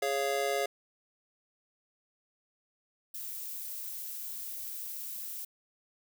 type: chord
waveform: square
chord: Db major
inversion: second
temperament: just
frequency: 415.8 / 554.4 / 693 Hz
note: Ab4 / Db5 / F5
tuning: +2 / 0 / -14 cents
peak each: -34 dBFS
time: 0.02-0.66 s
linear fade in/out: 5 ms
type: noise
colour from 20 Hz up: violet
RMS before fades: -40 dBFS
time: 3.14-5.45 s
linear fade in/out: 5 ms
effects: none